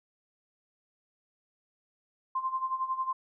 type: tone with tremolo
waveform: sine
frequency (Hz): 1046.5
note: C6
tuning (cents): 0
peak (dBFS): -26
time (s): 2.35-3.13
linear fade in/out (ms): 5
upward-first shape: sine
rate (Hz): 11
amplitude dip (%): 75
effects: none